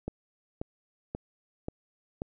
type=click train; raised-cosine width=2 ms; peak=-20 dBFS; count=5; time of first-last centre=0.08-2.219 s; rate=1.87 Hz; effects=none